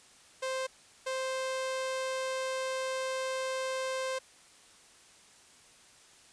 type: tone pair in turn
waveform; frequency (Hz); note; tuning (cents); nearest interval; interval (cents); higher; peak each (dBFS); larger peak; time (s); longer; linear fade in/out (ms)
sawtooth; 523.3 / 523.3; C5 / C5; 0 / 0; unison; 0; neither; -28; neither; 0.42-0.67 / 1.06-4.19; second; 10
effects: white hiss -58 dBFS RMS until 6.32 s + resampled to 22050 Hz